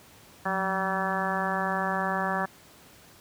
harmonic tone with a mistuned harmonic, 191.5 Hz, G3, 40 cents flat, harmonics 1 / 2 / 3 / 4 / 5 / 6 / 7 / 8 / 9, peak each -33 / -38 / -35 / -32 / -34 / -34 / -36 / -38 / -33 dBFS, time 0.45-2.46 s, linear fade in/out 10 ms, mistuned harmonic 1, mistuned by -76 cents, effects pink hiss -53 dBFS RMS until 3.2 s + high-pass 80 Hz 12 dB/octave

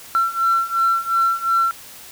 sine beating tone pair, 1351 / 1353.8 Hz, E6 / E6, +42 / +46 cents, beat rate 2.8 Hz, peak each -19 / -17 dBFS, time 0.15-1.71 s, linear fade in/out 0 ms, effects tanh soft clip ceiling -10 dBFS + white hiss -40 dBFS RMS until 2.11 s

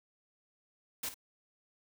white noise with echo, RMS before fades -37 dBFS, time 1.03-1.09 s, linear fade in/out 5 ms, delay 53 ms, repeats 1, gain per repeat -12 dB, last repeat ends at 1.143 s, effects none

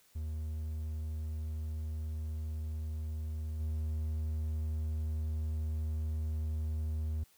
triangle tone with level steps, 77.78 Hz, D#2, in tune, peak -33 / -30 dBFS, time 0.15-7.24 s, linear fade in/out 10 ms, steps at 3.59 s, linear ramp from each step 20 ms, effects white hiss -66 dBFS RMS until 7.37 s

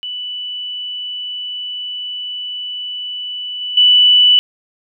sine tone with level steps, 2972 Hz, F#7, 7 cents sharp, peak -22 / -20 / -6 dBFS, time 0.03-4.39 s, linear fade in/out 0 ms, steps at 3.61 / 3.77 s, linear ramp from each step 5 ms, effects none

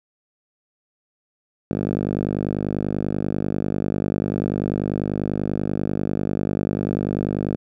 5% pulse tone with band-pass filter, 50.2 Hz, G1, 42 cents sharp, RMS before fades -24 dBFS, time 1.71-7.56 s, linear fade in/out 0 ms, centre 200 Hz, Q 1, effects none

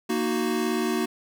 square chord, D# minor, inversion second, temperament equal, 233.1 / 311.1 / 370 Hz, A#3 / D#4 / F#4, 0 / 0 / 0 cents, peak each -28 / -30 / -28 dBFS, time 0.09-1.06 s, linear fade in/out 10 ms, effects none

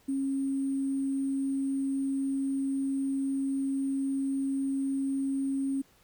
sine tone with sample-and-hold, 271.9 Hz, C#4, 33 cents flat, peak -27 dBFS, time 0.08-5.82 s, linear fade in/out 10 ms, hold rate 8820 Hz, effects pink hiss -63 dBFS RMS until 6.03 s

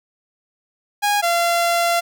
sawtooth tone pair in turn, 822 / 686 Hz, G#5 / F5, -18 / -31 cents, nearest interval minor third, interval 313 cents, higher first, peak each -12 dBFS, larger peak neither, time 1.02-1.22 / 1.22-2.01 s, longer second, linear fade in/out 20 ms, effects none

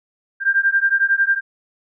sine beating tone pair, 1585 / 1596 Hz, G6 / G6, +19 / +31 cents, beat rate 11 Hz, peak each -17 dBFS, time 0.4-1.41 s, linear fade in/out 50 ms, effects none

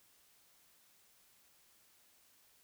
silence, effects white hiss -68 dBFS RMS until 2.63 s

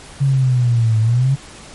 sine exponential two-way sweep, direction down then up, 140.3 to 108.8 to 140.3 Hz, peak -11 dBFS, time 0.2-1.36 s, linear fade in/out 20 ms, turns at 1 s, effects pink hiss -38 dBFS RMS until 1.74 s + MP3 48 kbps

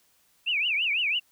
sine tone with vibrato, 2579 Hz, E7, 39 cents flat, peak -23 dBFS, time 0.46-1.2 s, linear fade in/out 20 ms, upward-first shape triangle, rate 6 Hz, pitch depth 280 cents each way, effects white hiss -65 dBFS RMS until 1.31 s

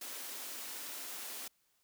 white high-pass noise, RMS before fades -44 dBFS, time 0.01-1.48 s, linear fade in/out 5 ms, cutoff 220 Hz, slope 48 dB/octave, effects white hiss -75 dBFS RMS until 1.83 s

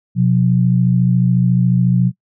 sine tone pair together, 125.93 / 180 Hz, B2 / F#3, +34 / -47 cents, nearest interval tritone, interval 619 cents, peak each -13 dBFS, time 0.15-2.12 s, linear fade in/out 50 ms, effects noise-tail reverb RT60 0.1 s tail -22 dB re dry

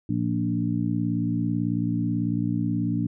harmonic tone with a mistuned harmonic, 58.27 Hz, A#1, in tune, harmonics 2 / 3 / 4 / 5, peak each -28 / -28 / -28 / -28 dBFS, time 0.09-3.07 s, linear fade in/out 5 ms, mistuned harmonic 2, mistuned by -19 cents, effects none

